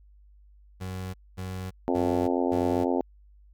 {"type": "tone bursts", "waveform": "30% pulse", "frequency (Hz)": 93.1, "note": "F#2", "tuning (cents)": 11, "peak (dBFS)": -30, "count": 4, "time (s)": [0.8, 2.85], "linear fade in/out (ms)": 20, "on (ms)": 340, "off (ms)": 230}
{"type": "harmonic tone", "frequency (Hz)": 87.9, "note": "F2", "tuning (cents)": 12, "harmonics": [3, 4, 5, 6, 7, 8, 9, 10], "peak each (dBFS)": [-27, -29, -31, -33, -34, -35, -36, -37], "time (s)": [1.88, 3.01], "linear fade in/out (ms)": 0}
{"effects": ["added 50 Hz sine -52 dBFS peak until 3.53 s"]}